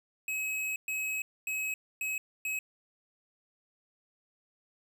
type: tone bursts at uneven times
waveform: square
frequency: 2558 Hz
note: D#7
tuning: 47 cents sharp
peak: -32 dBFS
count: 5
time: 0.28-0.76 / 0.88-1.22 / 1.47-1.74 / 2.01-2.18 / 2.45-2.59 s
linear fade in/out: 2 ms
effects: none